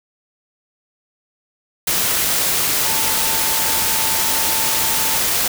sine tone in noise, 890 Hz, A5, 20 cents sharp, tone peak -28 dBFS, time 2.85-5.19 s, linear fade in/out 5 ms, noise white, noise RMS -18 dBFS, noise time 1.87-5.48 s, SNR -13 dB, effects none

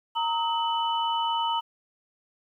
sine tone cluster, 924 / 1273 / 2989 Hz, A#5 / D#6 / F#7, -16 / +39 / +17 cents, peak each -25 / -33 / -31 dBFS, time 0.15-1.61 s, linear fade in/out 20 ms, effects 10-bit

